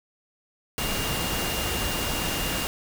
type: tone in noise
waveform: sine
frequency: 2814 Hz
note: F7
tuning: 12 cents sharp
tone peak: -34 dBFS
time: 0.78-2.67 s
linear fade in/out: 0 ms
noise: pink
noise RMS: -28 dBFS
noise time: 0.78-2.67 s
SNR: -9 dB
effects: none